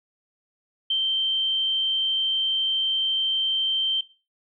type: tone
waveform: sine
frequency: 3127 Hz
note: G7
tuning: 5 cents flat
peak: -20 dBFS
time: 0.9-4.01 s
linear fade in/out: 5 ms
effects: noise-tail reverb RT60 0.3 s tail -17 dB re dry